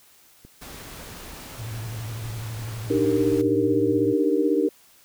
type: click train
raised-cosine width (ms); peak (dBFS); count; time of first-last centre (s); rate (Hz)
3; -32; 4; 0.45-1.335; 3.39
type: noise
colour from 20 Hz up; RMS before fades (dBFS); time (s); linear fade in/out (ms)
pink; -40; 0.61-3.42; 10
type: tone with vibrato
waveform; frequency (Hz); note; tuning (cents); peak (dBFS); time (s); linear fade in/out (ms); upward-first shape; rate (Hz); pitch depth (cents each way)
sine; 111.9; A2; +30; -30; 1.58-4.14; 20; sine; 12; 100
type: chord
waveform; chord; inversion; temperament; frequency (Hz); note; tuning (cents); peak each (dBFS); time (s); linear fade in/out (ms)
sine; Eb major seventh; third; equal with one note detuned; 293.7 / 309.7 / 392 / 466.2; D4 / Eb4 / G4 / Bb4; 0 / -8 / 0 / 0; -24; 2.9-4.69; 5
effects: white hiss -55 dBFS RMS until 5.04 s